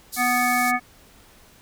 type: band-pass noise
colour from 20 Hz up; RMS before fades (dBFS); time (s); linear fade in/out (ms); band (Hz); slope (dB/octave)
white; -32; 0.12-0.72; 20; 3800 to 15000; 48
type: harmonic tone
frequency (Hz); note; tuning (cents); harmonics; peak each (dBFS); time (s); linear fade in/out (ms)
246.9; B3; 0; 1 / 3 / 5 / 7 / 9; -27 / -23 / -25 / -27 / -24; 0.16-0.8; 50
effects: pink hiss -52 dBFS RMS until 1.61 s